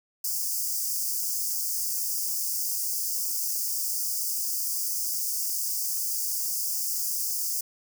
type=high-pass noise; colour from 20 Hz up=white; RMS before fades=-29 dBFS; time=0.24-7.61 s; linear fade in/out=5 ms; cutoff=4800 Hz; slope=96 dB/octave; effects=none

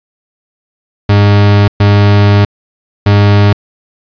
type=tone bursts at uneven times; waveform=40% pulse; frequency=102 Hz; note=G#2; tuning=31 cents flat; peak=-3 dBFS; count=3; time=1.09-1.68 / 1.8-2.45 / 3.06-3.53 s; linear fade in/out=5 ms; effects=resampled to 11025 Hz + 7-bit

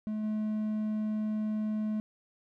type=tone with level steps; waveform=triangle; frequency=214.5 Hz; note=A3; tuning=44 cents flat; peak=-29 / -27 dBFS; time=0.07-2 s; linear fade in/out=0 ms; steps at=0.23 s; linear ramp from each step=10 ms; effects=none

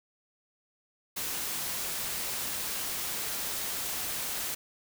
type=noise; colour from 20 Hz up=white; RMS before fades=-34 dBFS; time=1.16-4.55 s; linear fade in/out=10 ms; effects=none

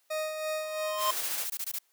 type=tone with tremolo; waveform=40% pulse; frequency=622.3 Hz; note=D#5; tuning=in tune; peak=-28 dBFS; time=0.1-1.11 s; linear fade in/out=10 ms; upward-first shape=sine; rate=3 Hz; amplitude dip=45%
type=tone with exponential growth; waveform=square; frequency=1046.5 Hz; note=C6; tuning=in tune; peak=-24 dBFS; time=0.6-1.11 s; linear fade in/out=5 ms; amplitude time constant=110 ms
type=noise; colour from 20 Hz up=white; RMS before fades=-35 dBFS; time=0.97-1.48 s; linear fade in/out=50 ms
type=noise bursts; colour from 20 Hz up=blue; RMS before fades=-34 dBFS; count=9; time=1.16-1.788 s; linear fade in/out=5 ms; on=52 ms; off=20 ms
effects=white hiss -70 dBFS RMS until 1.92 s + high-pass 400 Hz 12 dB/octave

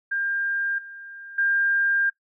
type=tone with level steps; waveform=sine; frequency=1600 Hz; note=G6; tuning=35 cents sharp; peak=-23 / -38 / -19 dBFS; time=0.11-2.1 s; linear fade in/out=10 ms; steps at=0.78 / 1.38 s; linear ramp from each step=5 ms; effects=noise-tail reverb RT60 0.1 s tail -18 dB re dry

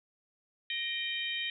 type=harmonic tone with a mistuned harmonic; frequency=622.3 Hz; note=D#5; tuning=in tune; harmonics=3 / 4 / 5 / 6; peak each=-39 / -38 / -36 / -39 dBFS; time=0.7-1.5 s; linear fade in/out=2 ms; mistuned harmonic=4; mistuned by=-73 cents; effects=none

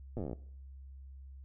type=slowing click train; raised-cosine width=2 ms; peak=-26 dBFS; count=14; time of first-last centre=0.17-0.331 s; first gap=8 ms; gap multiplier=1.07; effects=noise-tail reverb RT60 0.6 s tail -20 dB re dry + added 67 Hz sine -47 dBFS peak until 1.44 s

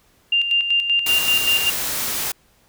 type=tone with tremolo; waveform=sine; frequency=2794 Hz; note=F7; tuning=in tune; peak=-14 dBFS; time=0.32-1.7 s; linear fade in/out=5 ms; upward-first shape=square; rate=5.2 Hz; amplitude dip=55%
type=noise; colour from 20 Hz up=white; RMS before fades=-24 dBFS; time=1.06-2.32 s; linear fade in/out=5 ms
effects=pink hiss -58 dBFS RMS until 2.68 s

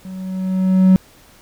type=tone with level ramp; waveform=triangle; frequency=187.3 Hz; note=F#3; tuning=21 cents sharp; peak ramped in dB=-27 to -3 dBFS; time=0.05-0.96 s; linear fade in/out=0 ms; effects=tanh soft clip ceiling 0 dBFS + pink hiss -48 dBFS RMS until 1.41 s

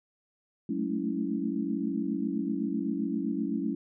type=tone cluster; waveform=sine; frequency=185.9 / 214.5 / 222.2 / 279.7 / 327.8 Hz; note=F#3 / A3 / A3 / C#4 / E4; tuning=+8 / -44 / +17 / +16 / -10 cents; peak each=-36 / -34 / -36 / -32 / -35 dBFS; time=0.69-3.75 s; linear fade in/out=5 ms; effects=none

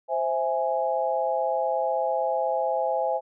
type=chord; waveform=sine; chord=C augmented; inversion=none; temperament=equal; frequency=523.3 / 659.3 / 830.6 Hz; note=C5 / E5 / G#5; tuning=0 / 0 / 0 cents; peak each=-27 dBFS; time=0.08-3.21 s; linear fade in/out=50 ms; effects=none

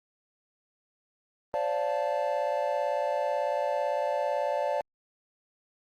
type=chord; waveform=triangle; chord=D minor seventh; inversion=third; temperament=equal with one note detuned; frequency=523.3 / 581.3 / 698.5 / 880 Hz; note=C5 / D5 / F5 / A5; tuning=0 / -18 / 0 / 0 cents; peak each=-32 / -27 / -32 / -31 dBFS; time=1.54-4.81 s; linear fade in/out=0 ms; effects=Opus 32 kbps

